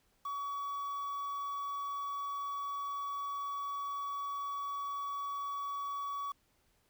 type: tone with quantisation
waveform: triangle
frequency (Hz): 1131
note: C#6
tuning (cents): +34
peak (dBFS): -34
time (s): 0.25-6.32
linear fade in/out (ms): 5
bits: 9
effects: pink hiss -73 dBFS RMS until 6.89 s